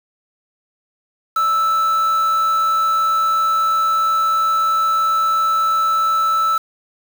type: tone with quantisation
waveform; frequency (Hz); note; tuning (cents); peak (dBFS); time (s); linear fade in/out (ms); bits
triangle; 1318.5; E6; 0; -12; 1.36-6.58; 5; 5
effects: none